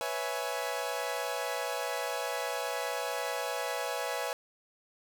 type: chord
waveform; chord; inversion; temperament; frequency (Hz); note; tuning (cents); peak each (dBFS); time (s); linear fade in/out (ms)
sawtooth; C# minor seventh; third; equal with one note detuned; 493.9 / 554.4 / 659.3 / 836.4; B4 / C#5 / E5 / G#5; 0 / 0 / 0 / +12; -34; 0.01-4.33; 0
effects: none